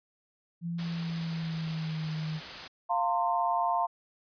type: tone with pitch glide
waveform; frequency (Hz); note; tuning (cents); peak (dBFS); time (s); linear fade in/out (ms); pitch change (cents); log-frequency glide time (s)
sine; 170 to 156.79; F3 to D#3; -46 to +14; -31; 0.61-2.41; 50; -140; 0.79-2.11
type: noise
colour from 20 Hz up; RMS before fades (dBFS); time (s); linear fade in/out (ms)
white; -40; 0.78-2.68; 10
type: chord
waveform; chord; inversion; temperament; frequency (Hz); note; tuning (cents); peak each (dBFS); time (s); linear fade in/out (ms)
sine; F suspended fourth; none; equal with one note detuned; 698.5 / 908.4 / 1046.5; F5 / Bb5 / C6; 0 / -45 / 0; -29 / -29 / -31; 2.89-3.87; 20
effects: resampled to 11025 Hz